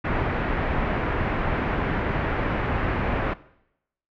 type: low-pass noise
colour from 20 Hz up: pink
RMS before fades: -25 dBFS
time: 0.04-3.34 s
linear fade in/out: 10 ms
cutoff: 2200 Hz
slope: 24 dB/octave
effects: noise-tail reverb RT60 0.8 s tail -19 dB re dry